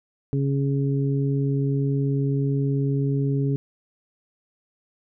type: harmonic tone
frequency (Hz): 138.59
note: C#3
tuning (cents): 0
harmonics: 1 / 2 / 3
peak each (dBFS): -21 / -27 / -30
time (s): 0.33-3.56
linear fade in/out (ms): 0
effects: none

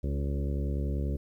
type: harmonic tone with a mistuned harmonic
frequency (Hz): 70.3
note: C#2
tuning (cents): +25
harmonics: 1 / 2 / 3 / 4 / 5 / 6 / 7 / 8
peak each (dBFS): -29 / -35 / -39 / -41 / -43 / -45 / -46 / -47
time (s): 0.03-1.17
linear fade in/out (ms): 10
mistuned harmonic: 5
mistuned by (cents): +20
effects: 11-bit

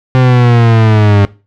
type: linear sweep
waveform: 40% pulse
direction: down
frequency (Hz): 129.6 to 99.7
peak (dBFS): -4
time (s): 0.15-1.25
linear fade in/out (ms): 0
effects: noise-tail reverb RT60 0.3 s tail -20 dB re dry + low-pass 3000 Hz 12 dB/octave

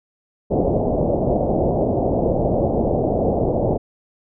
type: low-pass noise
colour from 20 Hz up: white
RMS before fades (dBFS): -19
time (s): 0.5-3.78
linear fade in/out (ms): 20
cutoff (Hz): 700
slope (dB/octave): 48
effects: none

